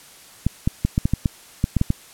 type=clicks; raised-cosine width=5 ms; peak=-5 dBFS; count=11; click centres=0.466 / 0.675 / 0.85 / 0.979 / 1.055 / 1.136 / 1.258 / 1.641 / 1.767 / 1.814 / 1.904 s; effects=white hiss -46 dBFS RMS until 2.13 s + low-pass 12000 Hz 12 dB/octave